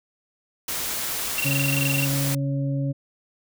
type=noise; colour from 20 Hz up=white; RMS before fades=-28 dBFS; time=0.68-2.35 s; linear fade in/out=5 ms
type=tone bursts; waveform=triangle; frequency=2738 Hz; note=F7; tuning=35 cents flat; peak=-21 dBFS; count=16; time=1.38-2.046 s; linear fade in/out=0 ms; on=21 ms; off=22 ms
type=harmonic tone; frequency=138.59 Hz; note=C#3; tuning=in tune; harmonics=1 / 2 / 4; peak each=-23 / -29 / -35 dBFS; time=1.44-2.93 s; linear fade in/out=20 ms
effects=none